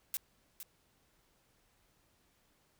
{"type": "noise with echo", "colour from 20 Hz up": "blue", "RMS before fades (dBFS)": -36, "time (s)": [0.14, 0.17], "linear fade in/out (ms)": 0, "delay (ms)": 460, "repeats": 1, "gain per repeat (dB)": -10, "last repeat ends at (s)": 0.63, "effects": ["pink hiss -72 dBFS RMS until 2.79 s"]}